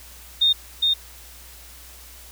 sine tone with echo, 3671 Hz, A#7, 27 cents flat, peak -14 dBFS, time 0.41-0.53 s, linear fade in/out 10 ms, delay 410 ms, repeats 1, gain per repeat -2 dB, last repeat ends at 0.94 s, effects added 60 Hz sine -46 dBFS peak until 2.31 s + white hiss -45 dBFS RMS until 2.31 s

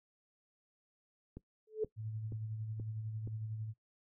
click train, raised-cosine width 3 ms, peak -33 dBFS, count 5, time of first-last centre 1.37-3.275 s, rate 2.1 Hz
sine tone with exponential growth, 433.8 Hz, A4, 25 cents flat, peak -27 dBFS, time 1.67-1.84 s, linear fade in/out 5 ms, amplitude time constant 35 ms
sine tone with tremolo, 109.4 Hz, A2, 9 cents flat, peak -37 dBFS, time 1.96-3.74 s, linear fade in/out 50 ms, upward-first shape sine, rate 11 Hz, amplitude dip 40%
effects noise-tail reverb RT60 0.1 s tail -19 dB re dry

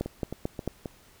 two click trains, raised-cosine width 2 ms, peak -20 / -15 dBFS, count 4 / 4, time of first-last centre 0.06-0.858 / 0.01-0.677 s, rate 3.76 / 4.5 Hz, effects pink hiss -57 dBFS RMS until 1.2 s

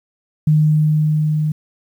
sine tone with level ramp, 153.3 Hz, D#3, 25 cents flat, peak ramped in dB -9 to -15 dBFS, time 0.47-1.52 s, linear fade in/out 5 ms, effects 8-bit

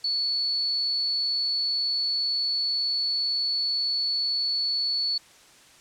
sine tone, 4431 Hz, C#8, 2 cents flat, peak -23 dBFS, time 0.04-5.18 s, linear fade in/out 5 ms, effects white hiss -53 dBFS RMS until 5.8 s + low-pass 8000 Hz 12 dB/octave

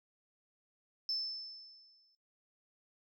sine tone with exponential decay, 5274 Hz, E8, in tune, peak -31 dBFS, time 1.09-2.15 s, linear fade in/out 1 ms, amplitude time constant 230 ms, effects noise-tail reverb RT60 0.2 s tail -19 dB re dry + tanh soft clip ceiling -27 dBFS

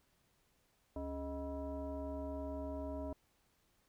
sine tone with frequency modulation, 277.2 Hz, C#4, in tune, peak -39 dBFS, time 0.96-3.13 s, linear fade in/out 2 ms, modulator 348 Hz, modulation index 1.4, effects pink hiss -75 dBFS RMS until 3.88 s

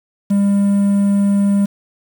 triangle tone with quantisation, 200.4 Hz, G3, 38 cents sharp, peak -9 dBFS, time 0.3-1.66 s, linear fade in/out 10 ms, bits 6, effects none

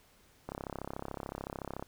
click train, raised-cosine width 1 ms, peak -24 dBFS, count 46, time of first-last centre 0.49-1.825 s, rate 33.7 Hz, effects pink hiss -64 dBFS RMS until 1.87 s

